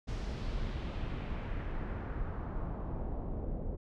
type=noise with low-pass filter sweep; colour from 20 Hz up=brown; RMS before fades=-37 dBFS; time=0.07-3.77 s; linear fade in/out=20 ms; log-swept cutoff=5800 to 530 Hz; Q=1.4; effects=none